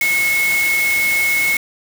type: tone in noise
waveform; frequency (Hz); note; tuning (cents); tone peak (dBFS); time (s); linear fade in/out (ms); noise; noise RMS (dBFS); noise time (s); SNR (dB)
sine; 2184; C#7; -26; -14; 0.01-1.57; 2; white; -24; 0.01-1.57; +7
effects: none